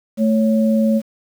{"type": "tone pair together", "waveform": "sine", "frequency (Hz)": [220, 554.4], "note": ["A3", "C#5"], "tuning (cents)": [0, 0], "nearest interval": "octave + major third", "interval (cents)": 1600, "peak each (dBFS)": [-13, -20], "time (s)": [0.17, 1.02], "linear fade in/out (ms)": 50, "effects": ["7-bit"]}